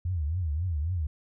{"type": "tone with vibrato", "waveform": "sine", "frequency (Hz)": 82, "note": "E2", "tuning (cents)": -9, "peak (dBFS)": -26, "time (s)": [0.05, 1.07], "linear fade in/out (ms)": 5, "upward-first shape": "triangle", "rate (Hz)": 3.7, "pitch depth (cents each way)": 260, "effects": []}